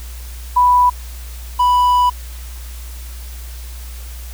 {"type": "tone pair in turn", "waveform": ["sine", "triangle"], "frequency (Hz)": [987.8, 987.8], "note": ["B5", "B5"], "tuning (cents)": [0, 0], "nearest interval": "unison", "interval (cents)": 0, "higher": "neither", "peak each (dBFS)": -8, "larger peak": "neither", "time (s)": [[0.56, 0.9], [1.59, 2.1]], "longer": "second", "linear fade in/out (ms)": 10, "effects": ["added 60 Hz sine -28 dBFS peak until 4.33 s", "white hiss -39 dBFS RMS until 4.33 s"]}